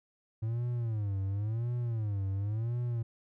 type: tone with vibrato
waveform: triangle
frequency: 108.5 Hz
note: A2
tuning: 24 cents flat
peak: -28 dBFS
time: 0.42-3.03 s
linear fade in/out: 10 ms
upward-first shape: sine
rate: 0.94 Hz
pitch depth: 200 cents each way
effects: none